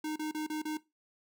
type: tone bursts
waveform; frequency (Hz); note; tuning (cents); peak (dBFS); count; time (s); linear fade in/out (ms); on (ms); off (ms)
square; 307.9; D#4; -18; -34; 5; 0.04-0.772; 5; 120; 33
effects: noise-tail reverb RT60 0.2 s tail -17 dB re dry